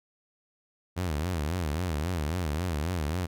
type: tone with vibrato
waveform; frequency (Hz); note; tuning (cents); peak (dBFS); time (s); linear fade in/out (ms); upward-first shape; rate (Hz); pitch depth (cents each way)
sawtooth; 81.9; E2; -11; -24; 0.96-3.27; 20; sine; 3.7; 210
effects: none